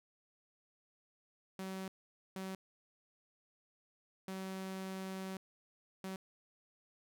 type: tone bursts at uneven times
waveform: sawtooth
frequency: 190 Hz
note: F#3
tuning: 46 cents sharp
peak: -37 dBFS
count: 4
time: 1.59-1.88 / 2.36-2.55 / 4.28-5.37 / 6.04-6.16 s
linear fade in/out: 2 ms
effects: none